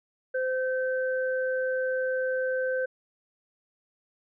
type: tone pair together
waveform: sine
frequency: 516 / 1545.3 Hz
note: C5 / G6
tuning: -24 / -25 cents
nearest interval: octave + perfect fifth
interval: 1899 cents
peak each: -26 / -32 dBFS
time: 0.34-2.86 s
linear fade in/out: 10 ms
effects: none